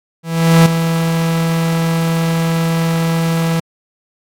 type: tone with ADSR envelope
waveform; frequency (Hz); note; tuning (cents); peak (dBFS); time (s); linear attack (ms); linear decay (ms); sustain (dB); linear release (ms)
45% pulse; 164.81; E3; 0; -4; 0.23-3.6; 430; 3; -9; 6
effects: AAC 64 kbps